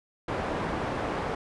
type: low-pass noise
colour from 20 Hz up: white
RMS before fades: -31 dBFS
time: 0.28-1.35 s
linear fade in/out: 5 ms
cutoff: 910 Hz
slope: 12 dB/octave
effects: resampled to 24000 Hz